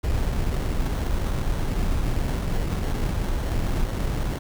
brown noise with sample-and-hold, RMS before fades -24 dBFS, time 0.03-4.39 s, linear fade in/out 10 ms, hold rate 2450 Hz, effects none

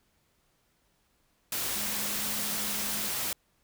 sine tone in noise, 207.7 Hz, G#3, in tune, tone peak -43 dBFS, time 1.76-3.08 s, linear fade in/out 2 ms, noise white, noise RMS -32 dBFS, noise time 1.52-3.33 s, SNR -14 dB, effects pink hiss -71 dBFS RMS until 3.63 s

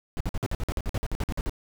brown noise bursts, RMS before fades -27 dBFS, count 16, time 0.17-1.495 s, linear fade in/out 0 ms, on 35 ms, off 51 ms, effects none

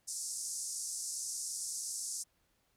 white band-pass noise, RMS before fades -40 dBFS, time 0.07-2.24 s, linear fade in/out 20 ms, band 5200 to 10000 Hz, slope 48 dB/octave, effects pink hiss -75 dBFS RMS until 2.76 s

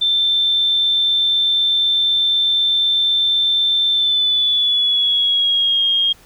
sine tone with pitch glide, 3556 to 3242 Hz, A7 to G#7, +18 to -42 cents, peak -13 dBFS, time 0.01-6.13 s, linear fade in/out 10 ms, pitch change -160 cents, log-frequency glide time 3.91-5.83 s, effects pink hiss -48 dBFS RMS until 6.25 s

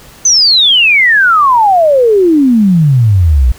sine exponential sweep, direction down, 6272 to 57.7 Hz, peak -4 dBFS, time 0.25-3.52 s, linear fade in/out 5 ms, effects pink hiss -37 dBFS RMS until 3.58 s

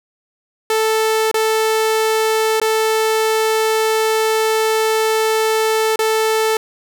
sawtooth tone with dropouts, 440 Hz, A4, in tune, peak -10 dBFS, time 0.7-6.57 s, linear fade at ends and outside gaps 2 ms, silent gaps 1.314-1.342 / 2.6-2.615 / 5.959-5.991 s, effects none

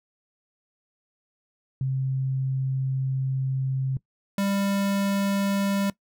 sine / square tone pair in turn, 132.7 / 198.37 Hz, C3 / G3, +25 / +21 cents, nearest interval perfect fifth, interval 696 cents, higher second, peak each -23 dBFS, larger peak neither, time 1.81-3.97 / 4.38-5.9 s, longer first, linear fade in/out 2 ms, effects noise-tail reverb RT60 0.1 s tail -20 dB re dry

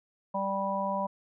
harmonic tone, 196 Hz, G3, in tune, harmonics 1 / 3 / 4 / 5, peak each -35 / -33 / -37 / -31 dBFS, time 0.34-1.07 s, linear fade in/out 10 ms, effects none

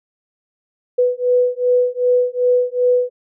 sine beating tone pair, 493.9 / 496.5 Hz, B4 / B4, 0 / +9 cents, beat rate 2.6 Hz, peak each -16 dBFS, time 0.98-3.1 s, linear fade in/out 10 ms, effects none

